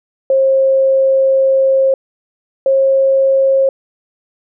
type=tone pair in turn; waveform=sine; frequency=535 / 538.4 Hz; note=C5 / C5; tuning=+38 / +49 cents; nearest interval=unison; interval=11 cents; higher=second; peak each=-8 dBFS; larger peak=neither; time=0.3-1.94 / 2.66-3.69 s; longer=first; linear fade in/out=2 ms; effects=none